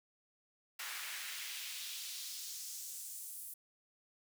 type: noise with high-pass filter sweep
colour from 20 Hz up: pink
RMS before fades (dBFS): -45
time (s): 0.79-3.54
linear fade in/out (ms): 5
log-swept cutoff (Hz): 1500 to 11000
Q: 1.4
effects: none